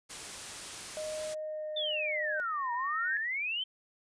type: noise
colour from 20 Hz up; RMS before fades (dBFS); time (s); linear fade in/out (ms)
white; -42; 0.09-1.35; 20
type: tone with pitch glide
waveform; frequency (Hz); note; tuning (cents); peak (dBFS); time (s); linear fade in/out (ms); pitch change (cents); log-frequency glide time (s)
sine; 619 to 610.5; D#5 to D#5; -9 to -33; -35; 0.97-2.4; 0; -24; 1.43-1.84
type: tone with exponential growth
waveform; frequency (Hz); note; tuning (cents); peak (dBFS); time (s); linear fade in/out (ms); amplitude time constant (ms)
sine; 1841; A#6; -22; -30; 1.23-3.17; 1; 420
type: exponential two-way sweep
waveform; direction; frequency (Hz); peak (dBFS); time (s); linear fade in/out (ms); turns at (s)
sine; down then up; 3621 to 940 to 3155; -31; 1.76-3.64; 10; 2.73
effects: resampled to 22050 Hz